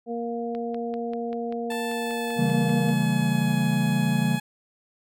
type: harmonic tone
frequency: 234.2 Hz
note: A#3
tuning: 8 cents sharp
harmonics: 1 / 2 / 3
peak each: -31 / -30 / -34 dBFS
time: 0.06-2.95 s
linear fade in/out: 50 ms
type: click train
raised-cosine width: 0.3 ms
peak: -27 dBFS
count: 13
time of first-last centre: 0.55-2.889 s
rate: 5.13 Hz
type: tone with pitch glide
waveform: 15% pulse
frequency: 880 to 841.2 Hz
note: A5 to G#5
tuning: 0 to +22 cents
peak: -25 dBFS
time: 1.7-4.4 s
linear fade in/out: 5 ms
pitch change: -78 cents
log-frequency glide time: 1.83-3.54 s
type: chord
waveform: triangle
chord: C# diminished seventh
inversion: none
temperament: equal with one note detuned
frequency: 138.59 / 164.81 / 196 / 228.2 Hz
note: C#3 / E3 / G3 / Bb3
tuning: 0 / 0 / 0 / -37 cents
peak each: -24 dBFS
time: 2.36-4.4 s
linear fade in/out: 50 ms
effects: none